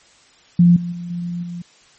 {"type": "tone with level steps", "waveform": "sine", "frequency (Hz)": 173.9, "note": "F3", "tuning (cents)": -7, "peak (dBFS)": [-7, -22, -26, -22, -26], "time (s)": [0.59, 1.62], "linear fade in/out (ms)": 5, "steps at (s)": [0.76, 0.92, 1.1, 1.43], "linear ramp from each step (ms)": 5, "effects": ["white hiss -51 dBFS RMS until 1.98 s", "MP3 32 kbps"]}